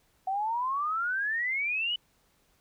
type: exponential sweep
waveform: sine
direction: up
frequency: 746 to 3000 Hz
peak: -27 dBFS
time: 0.27-1.96 s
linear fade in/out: 5 ms
effects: pink hiss -68 dBFS RMS until 2.6 s